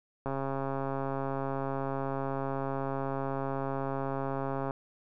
click train, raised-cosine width 1 ms, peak -20 dBFS, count 606, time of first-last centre 0.26-4.709 s, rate 136 Hz, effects none

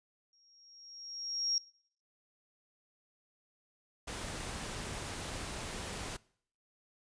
sine tone with exponential growth, 5588 Hz, F8, in tune, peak -27 dBFS, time 0.33-1.58 s, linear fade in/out 1 ms, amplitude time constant 270 ms
pink noise, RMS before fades -41 dBFS, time 4.07-6.17 s, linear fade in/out 10 ms
effects noise-tail reverb RT60 0.6 s tail -23 dB re dry + resampled to 22050 Hz

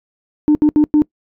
sine tone bursts at uneven times, 300.2 Hz, D4, 38 cents sharp, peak -6 dBFS, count 4, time 0.48-0.55 / 0.62-0.69 / 0.76-0.84 / 0.94-1.02 s, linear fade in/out 0 ms, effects noise-tail reverb RT60 0.1 s tail -24 dB re dry + tanh soft clip ceiling -5 dBFS

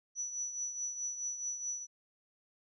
sine tone with tremolo, 5920 Hz, F#8, in tune, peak -33 dBFS, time 0.15-1.87 s, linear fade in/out 50 ms, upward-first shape triangle, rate 4.7 Hz, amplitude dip 65%, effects none

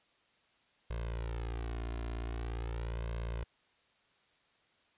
sawtooth tone with flanger, 57.2 Hz, A#1, 32 cents flat, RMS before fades -38 dBFS, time 0.9-3.44 s, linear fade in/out 5 ms, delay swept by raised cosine 1.9 to 2.9 ms, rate 0.44 Hz, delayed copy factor +0.95, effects white hiss -70 dBFS RMS until 4.97 s + resampled to 8000 Hz

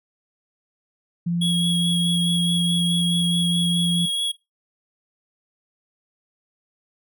sine tone, 172 Hz, F3, 26 cents flat, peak -20 dBFS, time 1.26-4.06 s, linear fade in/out 10 ms
square tone with vibrato, 3322 Hz, G#7, in tune, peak -22 dBFS, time 1.41-4.32 s, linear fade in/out 10 ms, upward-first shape sine, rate 4.7 Hz, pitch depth 14 cents each way
effects noise-tail reverb RT60 0.2 s tail -19 dB re dry

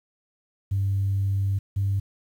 sine tone pair in turn, 98.2 / 98.65 Hz, G2 / G2, +4 / +11 cents, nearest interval unison, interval 7 cents, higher second, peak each -20 dBFS, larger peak neither, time 0.71-1.59 / 1.76-2 s, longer first, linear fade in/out 10 ms, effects tanh soft clip ceiling -17 dBFS + 9-bit

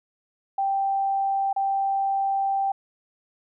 sine tone with dropouts, 784 Hz, G5, in tune, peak -21 dBFS, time 0.58-2.72 s, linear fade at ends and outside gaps 5 ms, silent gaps 1.53-1.562 s, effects none

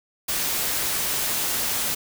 white noise, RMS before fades -25 dBFS, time 0.28-1.95 s, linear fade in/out 10 ms, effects none

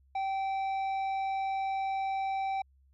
sine tone with tanh clipping, 775 Hz, G5, 20 cents flat, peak -31 dBFS, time 0.15-2.62 s, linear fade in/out 5 ms, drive 8 dB, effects added 67 Hz sine -61 dBFS peak until 2.93 s

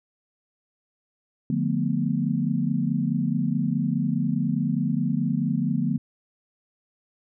sine chord, B half-diminished seventh, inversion first, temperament just, 148.16 / 177.8 / 222.2 / 246.9 Hz, D3 / F3 / A3 / B3, +16 / +31 / +17 / 0 cents, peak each -27 dBFS, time 1.5-5.98 s, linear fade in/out 2 ms, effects none

